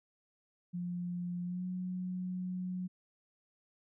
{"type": "tone with pitch glide", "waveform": "sine", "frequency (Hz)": [176.4, 182.62], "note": ["F3", "F#3"], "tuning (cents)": [18, -22], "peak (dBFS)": -35, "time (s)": [0.73, 2.88], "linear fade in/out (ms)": 20, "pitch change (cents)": 60, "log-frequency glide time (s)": [1.44, 1.65], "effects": []}